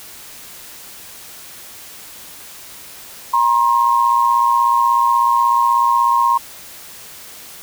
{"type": "tone pair together", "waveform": "sine", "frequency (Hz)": [950.6, 1067], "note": ["A#5", "C6"], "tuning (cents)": [34, 34], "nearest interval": "major second", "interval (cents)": 200, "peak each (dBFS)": -14, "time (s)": [3.33, 6.38], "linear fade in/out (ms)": 10, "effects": ["white hiss -37 dBFS RMS until 7.62 s"]}